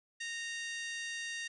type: harmonic tone with a mistuned harmonic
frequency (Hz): 926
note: A#5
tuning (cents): -12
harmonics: 2 / 3 / 4 / 5 / 6 / 7 / 8 / 9 / 10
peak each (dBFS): -40 / -45 / -47 / -50 / -49 / -54 / -56 / -58 / -58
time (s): 0.2-1.48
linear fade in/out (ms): 10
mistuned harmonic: 6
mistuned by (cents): +71
effects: none